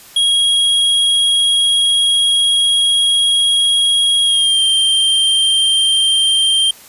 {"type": "tone with pitch glide", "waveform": "square", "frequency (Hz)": [3292, 3163], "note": ["G#7", "G7"], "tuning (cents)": [-16, 15], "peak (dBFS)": -11, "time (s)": [0.16, 6.71], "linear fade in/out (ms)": 5, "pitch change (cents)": -69, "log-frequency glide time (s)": [4.24, 4.61], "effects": ["white hiss -40 dBFS RMS until 6.88 s", "resampled to 32000 Hz"]}